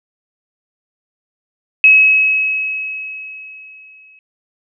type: tone with exponential decay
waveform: sine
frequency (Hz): 2565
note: E7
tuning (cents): -48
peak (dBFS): -3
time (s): 1.84-4.19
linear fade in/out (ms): 1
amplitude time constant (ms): 510
effects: none